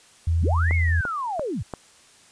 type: tone with vibrato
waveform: sine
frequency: 83.1 Hz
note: E2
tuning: 15 cents sharp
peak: -18 dBFS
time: 0.27-1.01 s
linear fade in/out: 5 ms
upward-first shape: triangle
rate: 11 Hz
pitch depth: 9 cents each way
type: linear two-way sweep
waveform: sine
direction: up then down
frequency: 41.81 to 2217 to 62 Hz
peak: -25 dBFS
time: 0.41-1.63 s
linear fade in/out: 10 ms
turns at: 0.74 s
type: click train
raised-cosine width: 1 ms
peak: -16 dBFS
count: 4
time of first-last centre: 0.71-1.737 s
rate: 2.92 Hz
effects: white hiss -53 dBFS RMS until 2.31 s + resampled to 22050 Hz